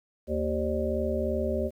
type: harmonic tone with a mistuned harmonic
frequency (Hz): 77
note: D#2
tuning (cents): -17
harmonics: 1 / 3 / 5 / 7 / 8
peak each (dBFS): -32 / -32 / -32 / -32 / -32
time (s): 0.27-1.71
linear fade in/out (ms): 50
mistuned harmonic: 8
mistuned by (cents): -40
effects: 10-bit